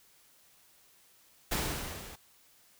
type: noise with level ramp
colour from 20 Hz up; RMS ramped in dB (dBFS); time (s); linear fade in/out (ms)
pink; -30 to -48; 1.51-2.16; 10
effects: white hiss -63 dBFS RMS until 2.79 s